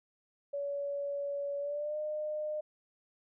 sine tone with pitch glide, 567 to 607.7 Hz, C#5 to D#5, +39 to -41 cents, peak -33 dBFS, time 0.53-2.61 s, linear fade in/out 10 ms, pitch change +120 cents, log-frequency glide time 1.59-1.97 s, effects none

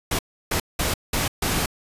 pink noise bursts at uneven times, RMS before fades -23 dBFS, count 5, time 0.11-0.19 / 0.51-0.6 / 0.79-0.94 / 1.13-1.28 / 1.42-1.66 s, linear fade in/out 5 ms, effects resampled to 32000 Hz

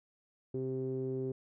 sawtooth tone with low-pass filter, 130.81 Hz, C3, in tune, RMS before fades -36 dBFS, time 0.54-1.32 s, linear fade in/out 5 ms, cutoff 370 Hz, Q 7.6, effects none

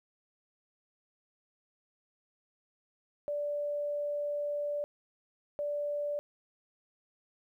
sine tone bursts at uneven times, 584 Hz, D5, 10 cents flat, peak -31 dBFS, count 2, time 3.28-4.84 / 5.59-6.19 s, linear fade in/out 0 ms, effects 12-bit

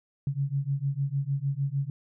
sine beating tone pair, 135.9 / 142.5 Hz, C#3 / C#3, -34 / +48 cents, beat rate 6.6 Hz, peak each -29 dBFS, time 0.27-1.9 s, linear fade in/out 2 ms, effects none

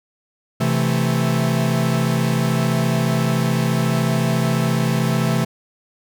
45% pulse chord, A minor, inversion first, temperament equal, 130.81 / 164.81 / 220 Hz, C3 / E3 / A3, 0 / 0 / 0 cents, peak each -20 / -21 / -22 dBFS, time 0.6-5.45 s, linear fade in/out 10 ms, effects none

